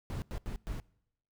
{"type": "noise bursts at uneven times", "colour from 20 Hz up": "brown", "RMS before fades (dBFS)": -37, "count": 4, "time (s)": [[0.1, 0.22], [0.31, 0.38], [0.46, 0.56], [0.67, 0.8]], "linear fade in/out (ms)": 0, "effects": ["noise-tail reverb RT60 0.8 s tail -24 dB re dry"]}